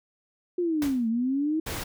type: linear two-way sweep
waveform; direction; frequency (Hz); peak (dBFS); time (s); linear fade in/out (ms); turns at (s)
sine; down then up; 362 to 220.7 to 322.3; -23; 0.58-1.6; 5; 1.08
type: noise with exponential decay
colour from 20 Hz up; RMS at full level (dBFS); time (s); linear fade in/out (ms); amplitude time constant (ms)
pink; -32; 0.82-1.09; 1; 57
type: noise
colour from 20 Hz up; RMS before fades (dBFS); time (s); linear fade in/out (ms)
pink; -33; 1.66-1.84; 10
effects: none